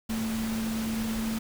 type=tone in noise; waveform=sine; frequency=222.7 Hz; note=A3; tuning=21 cents sharp; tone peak=-28 dBFS; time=0.09-1.39 s; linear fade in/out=10 ms; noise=pink; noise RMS=-37 dBFS; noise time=0.09-1.39 s; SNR=+6 dB; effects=none